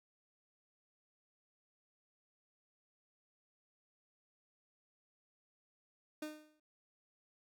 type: tone with exponential decay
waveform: 30% pulse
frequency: 305.5 Hz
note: D#4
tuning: 32 cents flat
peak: -36 dBFS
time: 6.22-6.6 s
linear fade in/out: 5 ms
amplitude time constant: 82 ms
effects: none